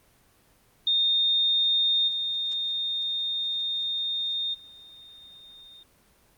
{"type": "tone with level steps", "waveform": "sine", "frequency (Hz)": 3660, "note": "A#7", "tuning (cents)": -32, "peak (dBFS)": [-20, -26, -46], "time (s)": [0.87, 5.83], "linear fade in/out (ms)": 2, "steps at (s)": [2.07, 4.53], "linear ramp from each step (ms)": 20, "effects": ["pink hiss -61 dBFS RMS until 6.37 s", "Opus 24 kbps"]}